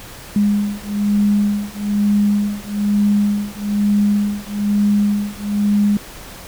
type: beating tone pair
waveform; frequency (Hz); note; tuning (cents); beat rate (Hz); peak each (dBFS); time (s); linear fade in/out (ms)
sine; 204.9 / 206; G#3 / G#3; -23 / -14; 1.1; -17; 0.36-5.97; 2
effects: pink hiss -36 dBFS RMS until 6.47 s